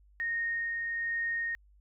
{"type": "tone with tremolo", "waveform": "sine", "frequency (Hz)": 1854, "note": "A#6", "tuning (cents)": -10, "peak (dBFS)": -29, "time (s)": [0.2, 1.55], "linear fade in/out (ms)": 0, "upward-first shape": "sine", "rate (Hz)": 1.2, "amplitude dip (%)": 25, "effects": ["added 50 Hz sine -58 dBFS peak until 1.8 s"]}